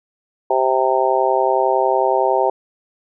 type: harmonic tone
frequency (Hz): 130.81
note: C3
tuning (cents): 0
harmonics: 3 / 4 / 5 / 6 / 7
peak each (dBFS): -20 / -20 / -20 / -20 / -20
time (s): 0.5-2.5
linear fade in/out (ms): 5
effects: none